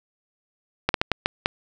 slowing click train, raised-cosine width 0.3 ms, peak -3 dBFS, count 6, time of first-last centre 0.89-1.459 s, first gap 52 ms, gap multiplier 1.4, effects none

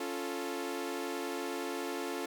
sawtooth chord, Db augmented, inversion none, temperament equal, 277.2 / 349.2 / 440 Hz, Db4 / F4 / A4, 0 / 0 / 0 cents, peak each -36 / -35 / -36 dBFS, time 0-2.26 s, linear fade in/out 5 ms, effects none

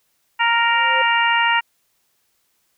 harmonic tone, 466.2 Hz, A#4, in tune, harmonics 2 / 3 / 4 / 5 / 6, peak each -18 / -22 / -20 / -24 / -22 dBFS, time 0.39-1.61 s, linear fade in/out 20 ms
sine tone with exponential growth, 523.3 Hz, C5, in tune, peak -21 dBFS, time 0.56-1.02 s, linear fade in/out 5 ms, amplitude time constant 100 ms
effects white hiss -66 dBFS RMS until 2.77 s

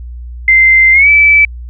sine tone with pitch glide, 2081 to 2309 Hz, C7 to D7, -10 to -30 cents, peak -3 dBFS, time 0.48-1.45 s, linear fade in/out 2 ms, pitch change +180 cents, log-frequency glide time 0.92-1.09 s, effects added 60 Hz sine -23 dBFS peak until 1.69 s

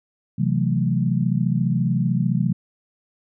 sine chord, F# half-diminished seventh, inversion second, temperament equal, 130.81 / 164.81 / 185 / 220 Hz, C3 / E3 / F#3 / A3, 0 / 0 / 0 / 0 cents, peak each -22 / -23 / -23 / -26 dBFS, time 0.38-2.53 s, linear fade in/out 10 ms, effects none

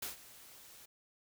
white noise with ADSR envelope, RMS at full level -39 dBFS, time 0.02-0.86 s, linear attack 7 ms, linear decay 130 ms, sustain -17 dB, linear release 11 ms, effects none

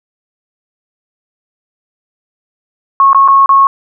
sine tone with dropouts, 1095 Hz, C#6, 22 cents flat, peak -3 dBFS, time 3-3.67 s, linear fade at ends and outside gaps 1 ms, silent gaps 3.131-3.147 / 3.278-3.284 / 3.46-3.492 s, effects none

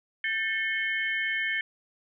sine tone cluster, 1580 / 1783 / 2182 / 3086 Hz, G6 / A6 / C#7 / G7, +13 / +22 / -28 / -28 cents, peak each -38 / -29 / -30 / -37 dBFS, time 0.24-1.61 s, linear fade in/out 2 ms, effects none

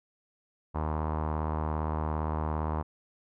sawtooth tone with low-pass filter, 77.5 Hz, D#2, 6 cents flat, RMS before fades -31 dBFS, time 0.74-2.83 s, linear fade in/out 20 ms, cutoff 1000 Hz, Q 3.6, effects none

